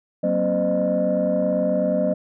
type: tone cluster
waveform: sine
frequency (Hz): 187 / 234.8 / 265.6 / 513 / 610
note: F#3 / A#3 / C4 / C5 / D#5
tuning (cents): +19 / +13 / +26 / -34 / -34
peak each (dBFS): -24 / -27 / -26 / -26 / -20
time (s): 0.23-2.14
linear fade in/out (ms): 10
effects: tanh soft clip ceiling -11 dBFS